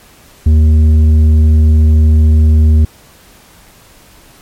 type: tone with tanh clipping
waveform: sine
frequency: 77.78 Hz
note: D#2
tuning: in tune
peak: -5 dBFS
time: 0.46-2.85 s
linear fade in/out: 5 ms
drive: 7 dB
effects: pink hiss -42 dBFS RMS until 4.41 s + MP3 64 kbps